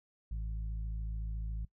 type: harmonic tone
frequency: 53.9 Hz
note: A1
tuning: 35 cents flat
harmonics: 1 / 2 / 3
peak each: -35 / -47 / -50 dBFS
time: 0.31-1.65 s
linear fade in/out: 5 ms
effects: noise-tail reverb RT60 0.1 s tail -20 dB re dry